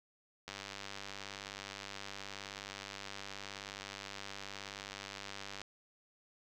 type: click train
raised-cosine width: 0.2 ms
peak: -26 dBFS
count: 510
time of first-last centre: 0.48-5.616 s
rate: 99.1 Hz
effects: none